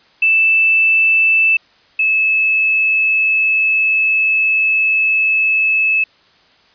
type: tone pair in turn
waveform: sine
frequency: 2642 / 2603 Hz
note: E7 / E7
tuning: +3 / -22 cents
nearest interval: unison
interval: 25 cents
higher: first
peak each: -9 / -11 dBFS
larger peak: first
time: 0.22-1.57 / 1.99-6.04 s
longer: second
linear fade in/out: 5 ms
effects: white hiss -51 dBFS RMS until 6.74 s + resampled to 11025 Hz